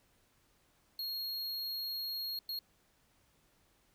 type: tone bursts at uneven times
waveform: square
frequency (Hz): 4281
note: C8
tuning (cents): +39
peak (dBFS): -37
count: 2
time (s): 0.99-2.39 / 2.49-2.59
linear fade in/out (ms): 2
effects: pink hiss -71 dBFS RMS until 3.94 s